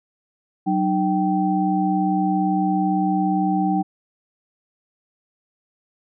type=tone cluster; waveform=sine; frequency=188 / 305.7 / 776 Hz; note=F#3 / D#4 / G5; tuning=+28 / -30 / -18 cents; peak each=-21 / -22 / -22 dBFS; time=0.66-3.83 s; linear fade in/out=20 ms; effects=none